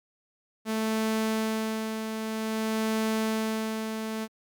sawtooth tone with tremolo, 220 Hz, A3, in tune, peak -21 dBFS, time 0.65-4.28 s, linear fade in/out 50 ms, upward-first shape sine, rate 0.52 Hz, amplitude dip 50%, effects Opus 48 kbps

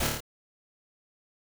pink noise with echo, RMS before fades -28 dBFS, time 0-0.07 s, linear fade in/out 5 ms, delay 27 ms, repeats 5, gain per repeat -2 dB, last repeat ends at 0.205 s, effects none

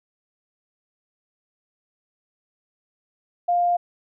sine tone, 702 Hz, F5, 9 cents sharp, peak -17 dBFS, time 3.48-3.77 s, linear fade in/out 10 ms, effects none

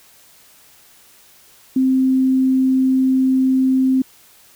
sine tone, 261.6 Hz, C4, in tune, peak -12 dBFS, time 1.76-4.02 s, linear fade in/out 5 ms, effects white hiss -49 dBFS RMS until 4.55 s

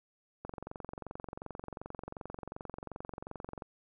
click train, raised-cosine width 1 ms, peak -27 dBFS, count 73, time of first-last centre 0.45-3.622 s, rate 22.7 Hz, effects none

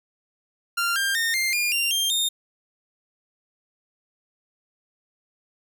sawtooth tone with pitch steps, 1388 / 1594.4 / 1831.5 / 2104 / 2417 / 2776 / 3189 / 3663 Hz, F6 / G6 / A#6 / C7 / D7 / F7 / G7 / A#7, -11 / +29 / -31 / +9 / +49 / -11 / +29 / -31 cents, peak -18 dBFS, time 0.77-2.29 s, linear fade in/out 10 ms, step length 190 ms, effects none

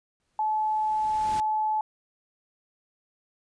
pink noise with exponential growth, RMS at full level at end -37 dBFS, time 0.2-1.4 s, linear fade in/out 0 ms, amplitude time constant 260 ms
sine tone, 862 Hz, A5, 36 cents flat, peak -23 dBFS, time 0.39-1.81 s, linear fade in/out 2 ms
effects resampled to 22050 Hz

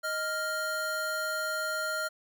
square tone pair together, 624.9 / 1396.9 Hz, D#5 / F6, +7 / 0 cents, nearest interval octave + major second, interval 1393 cents, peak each -36 / -32 dBFS, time 0.03-2.09 s, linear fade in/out 20 ms, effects none

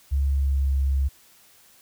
sine tone with pitch glide, 69.3 to 68.07 Hz, C#2 to C#2, 0 to -31 cents, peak -19 dBFS, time 0.11-1.09 s, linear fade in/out 20 ms, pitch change -31 cents, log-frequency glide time 0.26-0.76 s, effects white hiss -55 dBFS RMS until 1.81 s

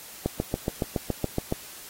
click train, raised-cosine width 2 ms, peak -11 dBFS, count 10, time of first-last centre 0.26-1.524 s, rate 7.12 Hz, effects white hiss -44 dBFS RMS until 1.89 s + AAC 48 kbps

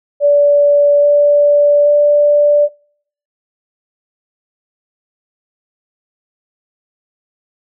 sine tone with pitch steps, 578 / 582 / 586.1 Hz, D5 / D5 / D5, -28 / -16 / -4 cents, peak -6 dBFS, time 0.2-2.69 s, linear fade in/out 50 ms, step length 830 ms, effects noise-tail reverb RT60 0.6 s tail -25 dB re dry

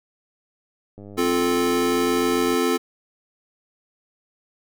click train, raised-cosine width 2 ms, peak -28 dBFS, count 159, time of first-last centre 0.98-2.544 s, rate 101 Hz
square chord, F major, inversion second, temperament equal with one note detuned, 261.6 / 349.2 / 436 Hz, C4 / F4 / A4, 0 / 0 / -16 cents, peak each -24 dBFS, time 1.17-2.78 s, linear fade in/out 20 ms
effects none

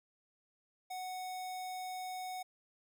square tone with notch filter, 740 Hz, F#5, in tune, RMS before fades -42 dBFS, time 0.9-2.43 s, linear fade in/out 10 ms, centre 1600 Hz, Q 1.6, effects none

